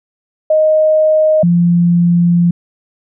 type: tone pair in turn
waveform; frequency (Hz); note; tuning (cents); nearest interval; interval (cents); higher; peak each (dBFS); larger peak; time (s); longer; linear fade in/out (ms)
sine; 622.3 / 172.97; D#5 / F3; 0 / -16; octave + minor seventh; 2216; first; -7; neither; 0.5-1.43 / 1.43-2.51; second; 5
effects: none